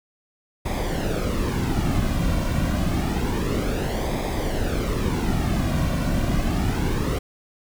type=noise with flanger; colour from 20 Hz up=brown; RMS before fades=-23 dBFS; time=0.65-7.19 s; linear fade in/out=10 ms; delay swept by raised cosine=0.69 to 2.39 ms; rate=0.28 Hz; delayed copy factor=-0.6; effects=none